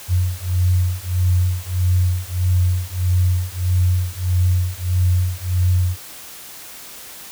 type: beating tone pair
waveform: sine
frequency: 89.6 / 91.2 Hz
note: F2 / F#2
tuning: +45 / -24 cents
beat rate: 1.6 Hz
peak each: -18 dBFS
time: 0.08-5.97 s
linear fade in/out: 50 ms
effects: white hiss -37 dBFS RMS until 7.31 s